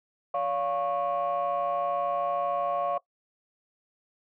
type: tone cluster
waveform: sine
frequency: 569 / 702 / 1100 Hz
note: C#5 / F5 / C#6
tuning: +45 / +9 / -14 cents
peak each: -29 / -28 / -30 dBFS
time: 0.34-2.98 s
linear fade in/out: 5 ms
effects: noise-tail reverb RT60 0.1 s tail -19 dB re dry + tanh soft clip ceiling -20 dBFS